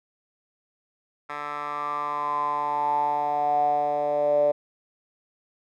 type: tone with band-pass filter sweep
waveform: 10% pulse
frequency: 146.83 Hz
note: D3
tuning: in tune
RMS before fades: -25 dBFS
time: 1.29-4.52 s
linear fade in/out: 10 ms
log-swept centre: 1400 to 570 Hz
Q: 9.8
effects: none